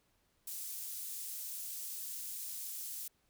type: high-pass noise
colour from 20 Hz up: pink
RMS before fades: -43 dBFS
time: 0.47-3.08 s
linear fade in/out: 5 ms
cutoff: 9100 Hz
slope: 12 dB/octave
effects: pink hiss -75 dBFS RMS until 3.29 s